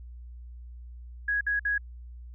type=tone bursts; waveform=sine; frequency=1661.2 Hz; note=G#6; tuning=in tune; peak=-24 dBFS; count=3; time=1.28-1.78 s; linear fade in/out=5 ms; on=130 ms; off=55 ms; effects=added 60 Hz sine -41 dBFS peak until 2.34 s